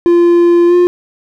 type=tone with pitch glide; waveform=triangle; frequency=345.4 to 354.1 Hz; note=F4 to F4; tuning=-19 to +24 cents; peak=-3 dBFS; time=0.06-0.87 s; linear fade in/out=0 ms; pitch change=+43 cents; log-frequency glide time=0.67-0.75 s; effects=none